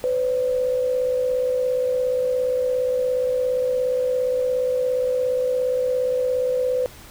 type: tone pair together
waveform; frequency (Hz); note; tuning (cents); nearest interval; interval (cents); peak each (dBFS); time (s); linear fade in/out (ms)
sine; 505 / 562.2; B4 / C#5; +39 / +24; major second; 185; -19 / -29; 0.04-6.86; 0
effects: pink hiss -44 dBFS RMS until 7.1 s